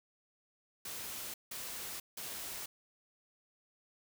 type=noise bursts; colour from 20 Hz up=white; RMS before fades=-43 dBFS; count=3; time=0.85-2.66 s; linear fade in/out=5 ms; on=490 ms; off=170 ms; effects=none